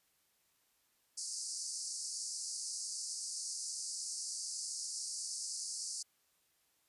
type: band-pass noise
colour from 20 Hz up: pink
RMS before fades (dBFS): -42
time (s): 1.17-6.03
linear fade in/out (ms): 10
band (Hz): 4600 to 9900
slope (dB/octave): 96
effects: white hiss -75 dBFS RMS until 6.88 s + resampled to 32000 Hz